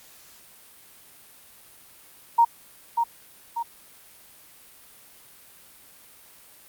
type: tone with echo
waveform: sine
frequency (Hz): 932.3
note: A#5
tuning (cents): 0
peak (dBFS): -13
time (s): 2.38-2.45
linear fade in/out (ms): 10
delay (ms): 590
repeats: 2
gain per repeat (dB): -6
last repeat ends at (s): 3.63
effects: white hiss -51 dBFS RMS until 6.68 s + Opus 48 kbps